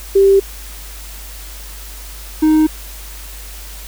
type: tone pair in turn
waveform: sine / triangle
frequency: 392 / 311.1 Hz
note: G4 / D#4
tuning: 0 / 0 cents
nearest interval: major third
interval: 400 cents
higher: first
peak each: -6 dBFS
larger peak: neither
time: 0.15-0.4 / 2.42-2.67 s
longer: neither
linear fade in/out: 10 ms
effects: added 50 Hz sine -31 dBFS peak until 3.87 s + white hiss -35 dBFS RMS until 3.87 s